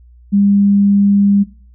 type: tone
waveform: sine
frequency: 200.9 Hz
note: G3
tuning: 43 cents sharp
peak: -8 dBFS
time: 0.32-1.44 s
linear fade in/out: 20 ms
effects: noise-tail reverb RT60 0.4 s tail -19 dB re dry + added 60 Hz sine -40 dBFS peak until 1.74 s